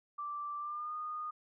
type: tone with pitch glide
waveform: sine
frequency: 1172 to 1228.1 Hz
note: D6 to D#6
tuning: -4 to -23 cents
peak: -37 dBFS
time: 0.18-1.31 s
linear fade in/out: 10 ms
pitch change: +81 cents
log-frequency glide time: 0.58-0.94 s
effects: none